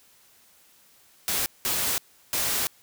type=noise bursts at uneven times; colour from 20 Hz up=white; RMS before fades=-26 dBFS; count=3; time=1.28-1.46 / 1.65-1.98 / 2.33-2.67 s; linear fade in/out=0 ms; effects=white hiss -58 dBFS RMS until 2.82 s